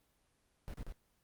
brown noise bursts, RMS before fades -43 dBFS, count 3, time 0.68-0.924 s, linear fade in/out 0 ms, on 58 ms, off 35 ms, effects pink hiss -75 dBFS RMS until 1.23 s + Opus 24 kbps

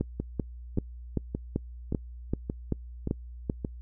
two click trains, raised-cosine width 3 ms, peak -14 / -17 dBFS, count 10 / 7, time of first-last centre 0.01-3.498 / 0.2-3.648 s, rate 2.58 / 1.74 Hz, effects noise-tail reverb RT60 0.1 s tail -26 dB re dry + added 60 Hz sine -40 dBFS peak until 3.81 s

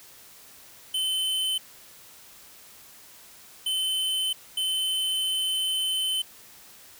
square tone bursts at uneven times, 3057 Hz, G7, 44 cents flat, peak -25 dBFS, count 3, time 0.94-1.58 / 3.66-4.33 / 4.57-6.22 s, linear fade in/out 5 ms, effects white hiss -50 dBFS RMS until 6.99 s

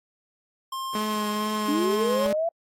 square tone, 1061 Hz, C6, 24 cents sharp, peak -30 dBFS, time 0.72-2.27 s, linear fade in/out 5 ms
sawtooth tone with vibrato, 211.8 Hz, G#3, 34 cents sharp, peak -23 dBFS, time 0.95-2.33 s, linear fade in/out 2 ms, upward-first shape triangle, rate 2.2 Hz, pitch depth 23 cents each way
sine linear sweep, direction up, 277.2 to 683 Hz, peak -22 dBFS, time 1.68-2.49 s, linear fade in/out 5 ms
effects AAC 48 kbps

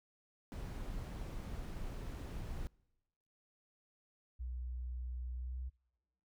brown noise, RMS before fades -43 dBFS, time 0.52-2.67 s, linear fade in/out 0 ms
sine tone with pitch glide, 61.74 to 63.44 Hz, B1 to B1, 0 to +47 cents, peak -39 dBFS, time 4.39-5.7 s, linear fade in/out 20 ms, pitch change +47 cents, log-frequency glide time 5.35-5.59 s
effects noise-tail reverb RT60 1.0 s tail -26 dB re dry

